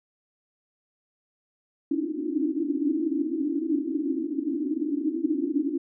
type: band-pass noise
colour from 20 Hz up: white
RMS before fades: -27 dBFS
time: 1.91-5.78 s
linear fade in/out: 5 ms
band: 270 to 330 Hz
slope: 96 dB/octave
effects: none